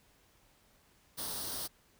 white noise with comb filter, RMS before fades -39 dBFS, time 1.17-1.68 s, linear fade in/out 20 ms, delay 0.21 ms, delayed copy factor +0.7, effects pink hiss -67 dBFS RMS until 1.99 s

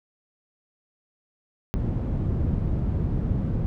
white low-pass noise, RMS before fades -25 dBFS, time 1.74-3.66 s, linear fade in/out 0 ms, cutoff 140 Hz, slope 12 dB/octave, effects none

